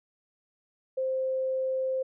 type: tone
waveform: sine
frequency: 523.3 Hz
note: C5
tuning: in tune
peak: -26 dBFS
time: 0.97-2.03 s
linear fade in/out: 10 ms
effects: none